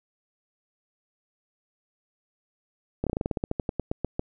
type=slowing click train; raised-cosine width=2 ms; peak=-13 dBFS; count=17; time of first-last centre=3.04-4.194 s; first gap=27 ms; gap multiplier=1.12; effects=none